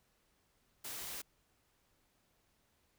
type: noise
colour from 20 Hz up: white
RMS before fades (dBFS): -44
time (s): 0.84-1.22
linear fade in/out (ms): 10
effects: pink hiss -75 dBFS RMS until 2.98 s